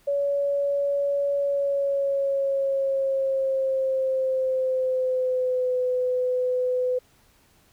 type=tone with pitch glide; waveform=sine; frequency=565 to 503.4 Hz; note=C#5 to B4; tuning=+33 to +33 cents; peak=-21 dBFS; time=0.07-6.99 s; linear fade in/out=10 ms; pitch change=-200 cents; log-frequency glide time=1.35-5.79 s; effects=pink hiss -60 dBFS RMS until 7.72 s